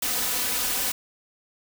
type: noise with comb filter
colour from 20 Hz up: white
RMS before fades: -26 dBFS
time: 0.02-0.92 s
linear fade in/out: 5 ms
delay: 4 ms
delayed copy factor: +0.9
effects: none